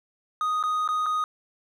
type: tone with dropouts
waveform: triangle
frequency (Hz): 1244.5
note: D#6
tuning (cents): 0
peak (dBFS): -21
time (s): 0.41-1.24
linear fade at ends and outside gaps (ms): 1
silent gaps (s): 0.628-0.637 / 0.877-0.888 / 1.06-1.064
effects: none